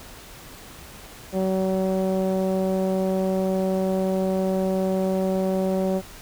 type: tone with low-pass filter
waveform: sawtooth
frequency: 189.1 Hz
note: F#3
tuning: 38 cents sharp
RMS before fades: -23 dBFS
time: 1.32-6.02 s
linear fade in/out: 50 ms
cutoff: 590 Hz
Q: 2.5
effects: pink hiss -43 dBFS RMS until 6.21 s